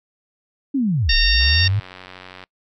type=linear two-way sweep; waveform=sine; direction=down then up; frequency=288.7 to 32.09 to 107.4 Hz; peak=-16 dBFS; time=0.74-1.8 s; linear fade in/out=10 ms; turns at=1.14 s
type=harmonic tone; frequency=919 Hz; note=A#5; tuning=25 cents flat; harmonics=2 / 3 / 4 / 5 / 6; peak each=-22 / -22 / -22 / -22 / -22 dBFS; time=1.09-1.68 s; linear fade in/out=5 ms
type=click train; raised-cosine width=0.3 ms; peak=-21 dBFS; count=96; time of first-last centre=1.41-2.438 s; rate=92.4 Hz
effects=noise-tail reverb RT60 0.1 s tail -25 dB re dry